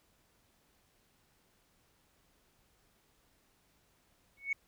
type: tone with exponential growth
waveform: sine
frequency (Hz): 2217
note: C#7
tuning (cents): 0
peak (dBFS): -26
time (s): 4.37-4.53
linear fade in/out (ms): 5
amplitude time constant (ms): 34
effects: tanh soft clip ceiling -24 dBFS + pink hiss -71 dBFS RMS until 4.67 s